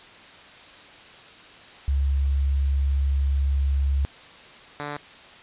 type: tone pair in turn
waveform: sine / 5% pulse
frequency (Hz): 69 / 146.21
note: C#2 / D3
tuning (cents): -7 / -7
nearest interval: octave + minor second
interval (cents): 1300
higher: second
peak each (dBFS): -19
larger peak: neither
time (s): 1.88-4.05 / 4.8-4.97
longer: first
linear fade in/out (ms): 0
effects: white hiss -46 dBFS RMS until 5.42 s + resampled to 8000 Hz